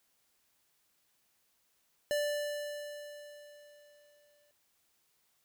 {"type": "tone with exponential decay", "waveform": "square", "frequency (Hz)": 587.3, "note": "D5", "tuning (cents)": 0, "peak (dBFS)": -29, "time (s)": [2.11, 4.51], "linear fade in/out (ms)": 0, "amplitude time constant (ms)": 520, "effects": ["white hiss -74 dBFS RMS until 5.44 s"]}